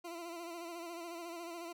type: tone with vibrato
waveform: 20% pulse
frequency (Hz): 340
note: F4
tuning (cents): -46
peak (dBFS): -38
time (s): 0.04-1.73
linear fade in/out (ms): 10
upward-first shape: sine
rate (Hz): 14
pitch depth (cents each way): 51
effects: none